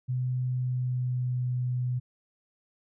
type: tone with pitch glide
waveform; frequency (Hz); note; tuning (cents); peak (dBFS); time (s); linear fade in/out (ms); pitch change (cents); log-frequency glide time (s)
sine; 126.6 to 124.86; B2 to B2; +43 to +19; -26; 0.08-2; 20; -24; 0.45-1.47
effects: none